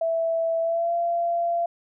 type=tone with pitch glide; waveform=sine; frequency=659.3 to 684.9 Hz; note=E5 to F5; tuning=0 to -34 cents; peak=-21 dBFS; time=0.01-1.66 s; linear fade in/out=5 ms; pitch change=+66 cents; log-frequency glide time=0.61-0.94 s; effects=none